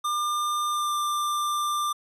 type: tone with pitch glide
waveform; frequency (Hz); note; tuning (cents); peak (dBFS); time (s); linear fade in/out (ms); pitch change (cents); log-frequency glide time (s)
square; 1200 to 1188.3; D6 to D6; +37 to +20; -25; 0.04-1.93; 10; -17; 0.71-0.94
effects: resampled to 32000 Hz